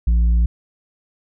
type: tone with tanh clipping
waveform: triangle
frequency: 57.5 Hz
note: A#1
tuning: 23 cents flat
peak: -13 dBFS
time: 0.07-0.46 s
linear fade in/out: 5 ms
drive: 9 dB
effects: none